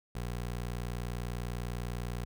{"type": "tone", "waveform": "20% pulse", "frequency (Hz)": 60, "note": "B1", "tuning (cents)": -49, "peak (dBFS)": -30, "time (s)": [0.15, 2.25], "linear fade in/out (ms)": 5, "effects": []}